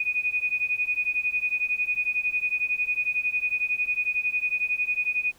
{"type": "beating tone pair", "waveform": "sine", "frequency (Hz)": [2472, 2483], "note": ["D#7", "D#7"], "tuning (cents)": [-12, -4], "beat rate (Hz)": 11, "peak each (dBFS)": [-27, -26], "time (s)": [0, 5.32], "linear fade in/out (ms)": 5, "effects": ["pink hiss -57 dBFS RMS until 5.38 s"]}